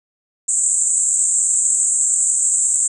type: band-pass noise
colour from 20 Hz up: pink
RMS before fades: -17 dBFS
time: 0.48-2.88 s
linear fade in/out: 10 ms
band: 7300 to 8300 Hz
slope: 96 dB/octave
effects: none